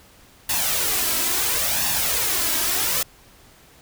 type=noise with flanger; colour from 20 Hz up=white; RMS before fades=-22 dBFS; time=0.49-3.03 s; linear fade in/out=5 ms; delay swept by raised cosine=1.1 to 3.1 ms; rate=0.73 Hz; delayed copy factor=+0.6; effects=pink hiss -51 dBFS RMS until 3.81 s